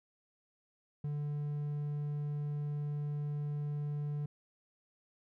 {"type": "tone", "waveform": "triangle", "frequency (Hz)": 146.83, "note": "D3", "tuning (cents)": 0, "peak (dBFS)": -32, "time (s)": [1.04, 4.26], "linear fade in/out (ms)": 5, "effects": []}